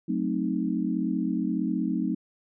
sine chord, F# diminished seventh, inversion none, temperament equal, 185 / 220 / 261.6 / 311.1 Hz, F#3 / A3 / C4 / Eb4, 0 / 0 / 0 / 0 cents, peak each -30 dBFS, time 0.08-2.15 s, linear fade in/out 10 ms, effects none

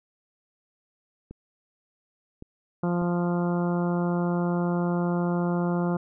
clicks, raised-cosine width 3 ms, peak -27 dBFS, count 3, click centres 1.31 / 2.424 / 3.018 s
harmonic tone, 174.61 Hz, F3, in tune, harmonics 1 / 2 / 3 / 4 / 5 / 6 / 7 / 8, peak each -24 / -30 / -34 / -36 / -38 / -40 / -41 / -42 dBFS, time 2.83-5.97 s, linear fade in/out 5 ms
effects none

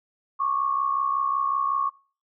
sine tone pair together, 1100 / 1165.4 Hz, C#6 / D6, -14 / -14 cents, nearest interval minor second, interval 100 cents, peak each -23 / -28 dBFS, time 0.39-1.9 s, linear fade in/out 20 ms, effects noise-tail reverb RT60 0.4 s tail -24 dB re dry

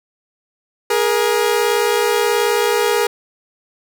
sawtooth tone pair together, 414.5 / 473.1 Hz, G#4 / A#4, -3 / +26 cents, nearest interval major second, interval 229 cents, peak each -13 dBFS, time 0.9-3.07 s, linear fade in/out 5 ms, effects none

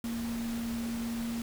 sine tone in noise, 232.1 Hz, A#3, 7 cents flat, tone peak -32 dBFS, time 0.04-1.42 s, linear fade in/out 2 ms, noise pink, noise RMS -43 dBFS, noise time 0.04-1.42 s, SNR +8 dB, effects none

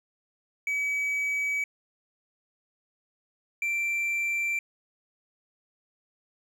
triangle tone pair in turn, 2280 / 2350 Hz, C#7 / D7, +48 / +1 cents, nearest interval minor second, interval 53 cents, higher second, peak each -24 dBFS, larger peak neither, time 0.67-1.64 / 3.62-4.59 s, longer neither, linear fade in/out 2 ms, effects none

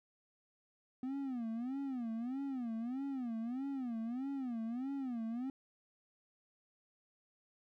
triangle tone with vibrato, 249.6 Hz, B3, 19 cents sharp, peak -35 dBFS, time 1.03-5.5 s, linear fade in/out 2 ms, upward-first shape sine, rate 1.6 Hz, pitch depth 190 cents each way, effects none

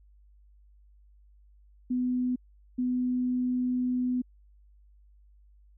sine tone bursts at uneven times, 250.3 Hz, B3, 23 cents sharp, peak -25 dBFS, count 2, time 1.9-2.36 / 2.78-4.22 s, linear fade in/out 10 ms, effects added 50 Hz sine -55 dBFS peak until 5.77 s

